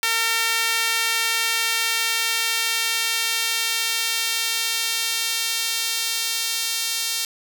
sawtooth tone with high-pass filter sweep, 455.3 Hz, A#4, 41 cents flat, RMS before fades -23 dBFS, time 0.03-7.25 s, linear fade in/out 0 ms, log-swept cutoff 1900 to 4000 Hz, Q 1, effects 7-bit

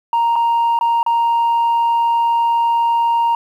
sine tone with dropouts, 932 Hz, A#5, 1 cent flat, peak -10 dBFS, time 0.13-3.35 s, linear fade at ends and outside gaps 2 ms, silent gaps 0.357-0.361 / 0.79-0.81 / 1.03-1.063 s, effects tanh soft clip ceiling -11 dBFS + 8-bit

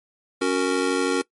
square chord, F# major, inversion second, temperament just, 277.5 / 370 / 462.5 Hz, C#4 / F#4 / A#4, +2 / 0 / -14 cents, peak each -25 dBFS, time 0.41-1.22 s, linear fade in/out 10 ms, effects noise-tail reverb RT60 0.1 s tail -21 dB re dry + MP3 48 kbps

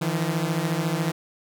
sawtooth beating tone pair, 156.3 / 170.3 Hz, D#3 / F3, +8 / -43 cents, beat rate 14 Hz, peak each -22 dBFS, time 0.01-1.12 s, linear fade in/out 10 ms, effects none

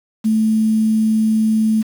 sine tone with quantisation, 219 Hz, A3, 8 cents flat, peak -12 dBFS, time 0.24-1.83 s, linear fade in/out 20 ms, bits 6, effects none

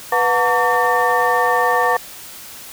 sine tone cluster, 493.1 / 724 / 904 / 1143 / 1804 Hz, B4 / F#5 / A5 / D6 / A6, -3 / -38 / +47 / -47 / +43 cents, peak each -19 dBFS, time 0.12-1.97 s, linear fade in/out 5 ms, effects tanh soft clip ceiling -5 dBFS + white hiss -36 dBFS RMS until 2.72 s

